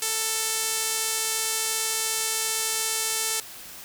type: tone with band-pass filter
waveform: sawtooth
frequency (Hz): 442.7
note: A4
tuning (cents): +11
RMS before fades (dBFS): -27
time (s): 0.02-3.4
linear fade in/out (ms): 2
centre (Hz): 8800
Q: 1.1
effects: white hiss -42 dBFS RMS until 3.84 s